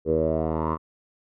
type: tone with low-pass filter sweep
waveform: 10% pulse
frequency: 79.4 Hz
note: D#2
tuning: 36 cents sharp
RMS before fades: -24 dBFS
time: 0.05-0.78 s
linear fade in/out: 50 ms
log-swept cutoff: 440 to 1100 Hz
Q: 6.4
effects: none